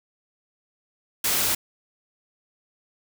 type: noise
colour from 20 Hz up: white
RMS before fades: -23 dBFS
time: 1.24-1.55 s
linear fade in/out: 5 ms
effects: none